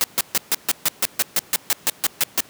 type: noise bursts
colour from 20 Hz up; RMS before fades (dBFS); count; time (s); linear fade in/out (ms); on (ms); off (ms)
white; -18; 15; 0.01-2.405; 0; 29; 140
effects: pink hiss -47 dBFS RMS until 2.49 s + high-pass 150 Hz 12 dB/octave